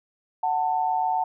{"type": "tone pair together", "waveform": "sine", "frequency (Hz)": [743, 890.2], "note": ["F#5", "A5"], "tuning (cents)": [7, 20], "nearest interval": "minor third", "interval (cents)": 313, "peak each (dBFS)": [-24, -24], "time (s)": [0.43, 1.24], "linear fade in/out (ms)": 5, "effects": []}